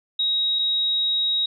sine tone pair in turn, 3800 / 3800 Hz, A#7 / A#7, +33 / +33 cents, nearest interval unison, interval 0 cents, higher neither, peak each -19 dBFS, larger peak neither, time 0.19-0.59 / 0.59-1.46 s, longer second, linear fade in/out 5 ms, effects none

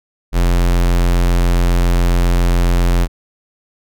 square tone, 43.65 Hz, F1, in tune, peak -11 dBFS, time 0.32-3.08 s, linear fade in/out 50 ms, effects none

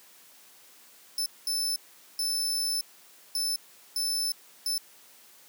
sawtooth tone bursts at uneven times, 5274 Hz, E8, in tune, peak -24 dBFS, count 6, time 1.18-1.26 / 1.47-1.76 / 2.19-2.81 / 3.35-3.56 / 3.96-4.32 / 4.66-4.78 s, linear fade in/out 2 ms, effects white hiss -55 dBFS RMS until 5.48 s + high-pass 200 Hz 12 dB/octave

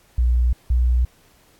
sine tone pair in turn, 60.5 / 61.13 Hz, B1 / B1, -35 / -17 cents, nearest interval unison, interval 18 cents, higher second, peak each -14 dBFS, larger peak neither, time 0.18-0.53 / 0.7-1.05 s, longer neither, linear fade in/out 5 ms, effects pink hiss -56 dBFS RMS until 1.59 s + AAC 64 kbps

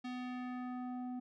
square tone with low-pass filter sweep, 250 Hz, B3, 21 cents sharp, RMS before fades -42 dBFS, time 0.04-1.2 s, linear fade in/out 10 ms, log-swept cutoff 4100 to 580 Hz, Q 1.2, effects none

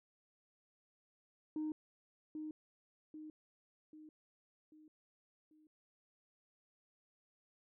sine tone with echo, 308.5 Hz, D#4, 15 cents flat, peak -35 dBFS, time 1.56-1.72 s, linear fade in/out 2 ms, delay 790 ms, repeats 5, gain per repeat -6 dB, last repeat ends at 5.67 s, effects tanh soft clip ceiling -34 dBFS

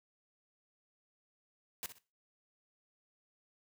white noise with echo, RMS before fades -40 dBFS, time 1.83-1.86 s, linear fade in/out 0 ms, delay 62 ms, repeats 2, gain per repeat -11 dB, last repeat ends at 1.984 s, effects noise-tail reverb RT60 0.3 s tail -17 dB re dry

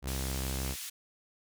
sawtooth tone, 66.1 Hz, C2, 18 cents sharp, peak -29 dBFS, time 0.02-0.76 s, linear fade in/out 50 ms
white band-pass noise, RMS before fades -41 dBFS, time 0.07-0.9 s, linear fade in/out 10 ms, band 2000 to 13000 Hz, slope 12 dB/octave
effects none

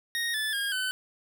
25% pulse tone with pitch steps, 1864.7 / 1739.8 / 1623.3 / 1514.6 Hz, A#6 / A6 / G#6 / F#6, 0 / -20 / -40 / +40 cents, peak -24 dBFS, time 0.15-0.91 s, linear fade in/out 0 ms, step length 190 ms, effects none

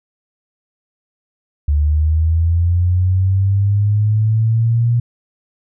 sine linear sweep, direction up, 72.3 to 119.6 Hz, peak -11 dBFS, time 1.68-5 s, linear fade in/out 5 ms, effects none

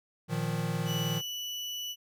square chord, Bb suspended fourth, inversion none, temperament equal, 116.54 / 155.56 / 174.61 Hz, Bb2 / Eb3 / F3, 0 / 0 / 0 cents, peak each -36 / -33 / -36 dBFS, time 0.28-1.22 s, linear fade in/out 50 ms
35% pulse tone, 2960 Hz, F#7, in tune, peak -33 dBFS, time 0.85-1.96 s, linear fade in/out 50 ms
effects none

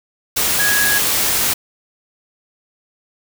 sine tone in noise, 1661.2 Hz, G#6, in tune, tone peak -16 dBFS, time 0.59-0.99 s, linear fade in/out 10 ms, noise white, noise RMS -17 dBFS, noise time 0.36-1.54 s, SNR -2 dB, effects none

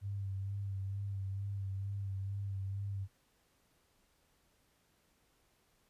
sine tone with vibrato, 98.3 Hz, G2, 5 cents sharp, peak -36 dBFS, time 0.01-3.08 s, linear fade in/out 50 ms, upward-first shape sine, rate 2.2 Hz, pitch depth 32 cents each way, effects pink hiss -73 dBFS RMS until 5.89 s + resampled to 32000 Hz

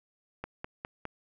click train, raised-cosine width 0.5 ms, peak -21 dBFS, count 4, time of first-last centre 0.44-1.053 s, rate 4.89 Hz, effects none

